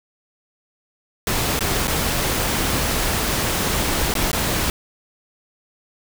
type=noise with dropouts; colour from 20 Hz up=pink; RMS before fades=-21 dBFS; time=1.27-4.7 s; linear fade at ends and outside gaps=1 ms; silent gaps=1.592-1.607 / 1.872-1.879 / 4.14-4.152 / 4.316-4.33 s; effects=none